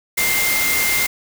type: tone in noise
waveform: sine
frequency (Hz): 2100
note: C7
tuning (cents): +6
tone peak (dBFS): -19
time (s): 0.17-1.07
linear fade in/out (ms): 10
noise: white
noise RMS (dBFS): -20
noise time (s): 0.17-1.07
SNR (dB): -2
effects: none